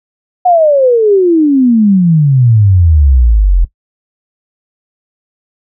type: exponential sweep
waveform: sine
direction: down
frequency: 740 to 41.2 Hz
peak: -4 dBFS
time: 0.45-3.65 s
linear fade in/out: 10 ms
effects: noise-tail reverb RT60 0.1 s tail -17 dB re dry